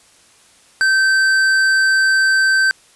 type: tone with tanh clipping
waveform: sine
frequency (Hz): 1551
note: G6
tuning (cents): -19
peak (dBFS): -13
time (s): 0.81-2.71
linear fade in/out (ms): 0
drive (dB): 12
effects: white hiss -50 dBFS RMS until 2.95 s + resampled to 24000 Hz